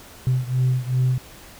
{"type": "beating tone pair", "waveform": "sine", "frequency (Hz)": [126.8, 129.4], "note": ["B2", "C3"], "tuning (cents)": [46, -19], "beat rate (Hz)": 2.6, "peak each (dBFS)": [-19, -21], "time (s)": [0.27, 1.18], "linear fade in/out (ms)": 0, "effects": ["tanh soft clip ceiling -13 dBFS", "pink hiss -44 dBFS RMS until 1.59 s"]}